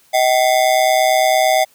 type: ring-modulated tone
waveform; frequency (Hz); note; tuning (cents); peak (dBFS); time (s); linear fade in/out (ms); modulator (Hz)
square; 698.5; F5; 0; -9; 0.13-1.65; 20; 64.4
effects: white hiss -53 dBFS RMS until 1.74 s + high-pass 60 Hz 12 dB/octave